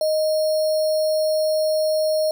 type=tone with sample-and-hold; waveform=sine; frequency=622.3 Hz; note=D#5; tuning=in tune; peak=-17 dBFS; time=0.01-2.31 s; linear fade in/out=2 ms; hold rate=4900 Hz; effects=none